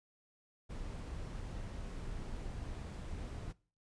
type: noise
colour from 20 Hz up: brown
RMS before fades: -43 dBFS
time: 0.69-3.53 s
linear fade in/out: 20 ms
effects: noise-tail reverb RT60 0.4 s tail -22 dB re dry + resampled to 22050 Hz